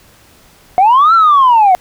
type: linear two-way sweep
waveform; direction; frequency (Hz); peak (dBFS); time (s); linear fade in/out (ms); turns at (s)
sine; up then down; 710 to 1372 to 710; -3; 0.78-1.75; 0; 1.14
effects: tanh soft clip ceiling -2 dBFS + pink hiss -45 dBFS RMS until 1.8 s